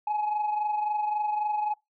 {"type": "tone pair together", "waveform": "sine", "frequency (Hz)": [841.3, 865], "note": ["G#5", "A5"], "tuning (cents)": [22, -30], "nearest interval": "unison", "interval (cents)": 48, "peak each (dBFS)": [-24, -32], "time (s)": [0.07, 1.74], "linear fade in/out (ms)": 5, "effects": ["noise-tail reverb RT60 0.2 s tail -26 dB re dry", "tanh soft clip ceiling -22 dBFS"]}